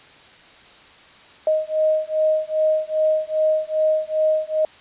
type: beating tone pair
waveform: sine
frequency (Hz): 622.3 / 624.8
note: D#5 / D#5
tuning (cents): 0 / +7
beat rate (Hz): 2.5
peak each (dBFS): -20 / -20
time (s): 1.47-4.65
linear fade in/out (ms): 2
effects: white hiss -47 dBFS RMS until 4.8 s + resampled to 8000 Hz